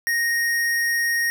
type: tone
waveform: square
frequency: 1864.7 Hz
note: A#6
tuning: in tune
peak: -20 dBFS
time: 0.07-1.3 s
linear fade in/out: 0 ms
effects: none